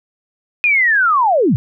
sine linear sweep, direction down, 2489 to 94 Hz, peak -10 dBFS, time 0.64-1.56 s, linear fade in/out 0 ms, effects none

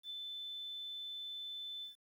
sine tone with ADSR envelope, 3520 Hz, A7, in tune, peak -40 dBFS, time 0.03-1.96 s, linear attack 73 ms, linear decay 5 ms, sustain -2 dB, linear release 130 ms, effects 11-bit

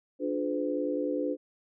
sine chord, D diminished seventh, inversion none, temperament just, 293.7 / 352.4 / 422.9 / 507.5 Hz, D4 / F4 / Ab4 / Cb5, 0 / +16 / +31 / +47 cents, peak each -31 / -36 / -36 / -32 dBFS, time 0.19-1.37 s, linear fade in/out 50 ms, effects none

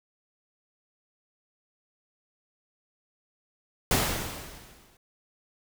pink noise with exponential decay, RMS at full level -22 dBFS, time 3.91-4.97 s, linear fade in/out 2 ms, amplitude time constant 230 ms, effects none

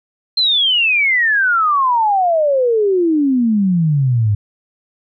sine exponential sweep, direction down, 4186 to 100.2 Hz, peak -11 dBFS, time 0.37-4.35 s, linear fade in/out 5 ms, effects none

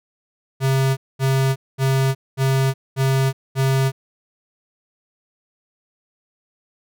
square tone bursts, 133.9 Hz, C3, 40 cents sharp, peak -16 dBFS, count 6, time 0.6-3.92 s, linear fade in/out 50 ms, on 370 ms, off 220 ms, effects none

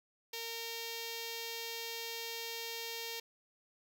5% pulse tone with notch filter, 460 Hz, A#4, 23 cents flat, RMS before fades -42 dBFS, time 0.33-3.2 s, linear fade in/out 5 ms, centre 1300 Hz, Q 1.2, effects none

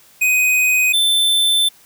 square tone pair in turn, 2502 / 3538 Hz, D#7 / A7, +9 / +9 cents, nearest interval tritone, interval 600 cents, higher second, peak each -13 dBFS, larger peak neither, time 0.21-0.93 / 0.93-1.69 s, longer second, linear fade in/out 10 ms, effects white hiss -49 dBFS RMS until 1.85 s

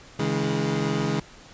25% pulse chord, C# minor, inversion none, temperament equal with one note detuned, 138.59 / 160.68 / 207.7 Hz, C#3 / E3 / G#3, 0 / -44 / 0 cents, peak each -24 dBFS, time 0.19-1.2 s, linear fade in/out 5 ms, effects pink hiss -48 dBFS RMS until 1.53 s + resampled to 16000 Hz

